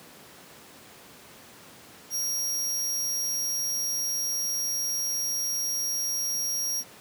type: tone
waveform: sawtooth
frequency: 5640 Hz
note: F8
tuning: 16 cents sharp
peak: -24 dBFS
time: 2.1-6.84 s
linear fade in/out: 50 ms
effects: pink hiss -49 dBFS RMS until 7 s + high-pass 150 Hz 12 dB/octave